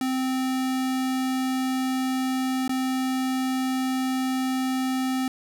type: tone with dropouts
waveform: square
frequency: 260 Hz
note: C4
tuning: 11 cents flat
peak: -24 dBFS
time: 0.01-5.28 s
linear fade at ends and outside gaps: 2 ms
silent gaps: 2.679-2.693 s
effects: none